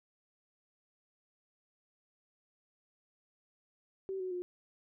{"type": "tone with pitch steps", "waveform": "sine", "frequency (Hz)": [384, 370.7, 357.9], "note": ["G4", "F#4", "F4"], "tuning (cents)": [-36, 3, 42], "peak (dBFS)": -35, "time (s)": [4.09, 4.42], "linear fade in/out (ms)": 0, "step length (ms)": 110, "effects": []}